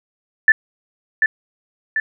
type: tone with echo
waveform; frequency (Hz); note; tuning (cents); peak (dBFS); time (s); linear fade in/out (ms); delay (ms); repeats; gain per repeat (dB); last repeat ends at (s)
sine; 1760; A6; 0; -6; 0.48-0.52; 2; 740; 2; -5; 2
effects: none